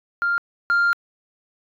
sine tone pair in turn, 1396.9 / 1396.9 Hz, F6 / F6, 0 / 0 cents, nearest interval unison, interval 0 cents, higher neither, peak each -17 / -13 dBFS, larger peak second, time 0.22-0.38 / 0.7-0.93 s, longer second, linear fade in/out 0 ms, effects tanh soft clip ceiling -14 dBFS

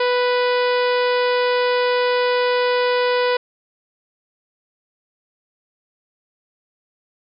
harmonic tone, 493.9 Hz, B4, in tune, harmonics 1 / 2 / 3 / 4 / 5 / 6 / 7 / 8 / 9 / 10, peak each -17 / -23 / -27 / -29 / -31 / -33 / -34 / -35 / -36 / -37 dBFS, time 0-3.37 s, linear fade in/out 5 ms, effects none

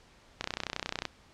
click train, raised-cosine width 0.2 ms, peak -14 dBFS, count 21, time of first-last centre 0.41-1.053 s, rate 31.1 Hz, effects pink hiss -59 dBFS RMS until 1.33 s + low-pass 6000 Hz 12 dB/octave

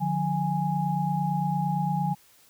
sine tone cluster, 150.3 / 179.1 / 828 Hz, D3 / F3 / G#5, +40 / +44 / -5 cents, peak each -28 dBFS, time 0-2.15 s, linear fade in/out 20 ms, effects white hiss -58 dBFS RMS until 2.49 s

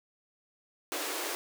pink high-pass noise, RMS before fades -35 dBFS, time 0.92-1.35 s, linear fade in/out 0 ms, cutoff 290 Hz, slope 96 dB/octave, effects none

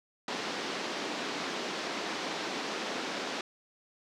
pink band-pass noise, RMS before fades -36 dBFS, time 0.28-3.41 s, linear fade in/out 2 ms, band 230 to 5600 Hz, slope 24 dB/octave, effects none

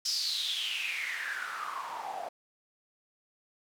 white noise with band-pass filter sweep, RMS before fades -35 dBFS, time 0.05-2.29 s, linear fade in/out 5 ms, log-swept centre 5300 to 670 Hz, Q 7.8, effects none

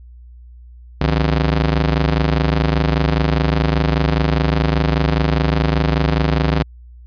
sawtooth ring-modulated tone, 109 Hz, A2, 16 cents flat, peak -7 dBFS, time 1.01-6.63 s, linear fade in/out 5 ms, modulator 42 Hz, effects added 60 Hz sine -37 dBFS peak until 7.06 s + resampled to 11025 Hz

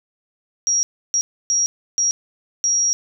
sine tone bursts at uneven times, 5670 Hz, F8, 25 cents sharp, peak -15 dBFS, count 5, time 0.67-0.83 / 1.14-1.21 / 1.5-1.66 / 1.98-2.11 / 2.64-2.93 s, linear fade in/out 0 ms, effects none

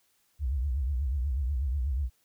sine tone with vibrato, 66.8 Hz, C2, 36 cents sharp, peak -26 dBFS, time 0.39-2.1 s, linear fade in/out 50 ms, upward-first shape triangle, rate 8.2 Hz, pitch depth 240 cents each way, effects white hiss -70 dBFS RMS until 2.24 s

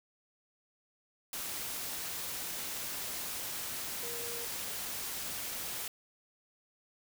sine tone in noise, 472.5 Hz, A#4, 23 cents sharp, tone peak -44 dBFS, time 4.03-4.45 s, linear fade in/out 2 ms, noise white, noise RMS -39 dBFS, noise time 1.33-5.88 s, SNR -8 dB, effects none

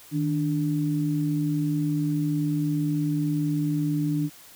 sine tone pair together, 155.27 / 293.4 Hz, D#3 / D4, -3 / -2 cents, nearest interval major seventh, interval 1101 cents, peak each -25 dBFS, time 0.11-4.3 s, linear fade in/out 50 ms, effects white hiss -49 dBFS RMS until 4.55 s

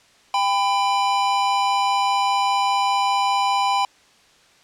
square tone pair together, 795 / 1000 Hz, G5 / B5, +24 / +21 cents, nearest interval major third, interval 397 cents, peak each -21 dBFS, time 0.34-3.85 s, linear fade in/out 2 ms, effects white hiss -54 dBFS RMS until 4.63 s + low-pass 6000 Hz 12 dB/octave

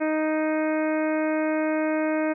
harmonic tone, 311.1 Hz, D#4, in tune, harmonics 1 / 2 / 3 / 4 / 5 / 6 / 7 / 8, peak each -24 / -26 / -35 / -38 / -35 / -40 / -38 / -42 dBFS, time 0-2.34 s, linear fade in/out 20 ms, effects none

